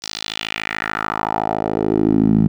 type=tone with band-pass filter sweep; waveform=10% pulse; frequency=53.7 Hz; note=A1; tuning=41 cents flat; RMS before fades=-19 dBFS; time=0.02-2.48 s; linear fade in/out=10 ms; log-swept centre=5300 to 180 Hz; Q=2.8; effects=none